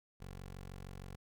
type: tone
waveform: 15% pulse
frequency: 46.46 Hz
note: F#1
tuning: 8 cents sharp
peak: -40 dBFS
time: 0.2-1.16 s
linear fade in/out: 10 ms
effects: none